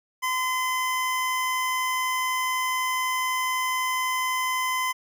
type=tone; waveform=25% pulse; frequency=1024 Hz; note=C6; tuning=38 cents flat; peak=-20 dBFS; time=0.22-4.93 s; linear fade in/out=20 ms; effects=none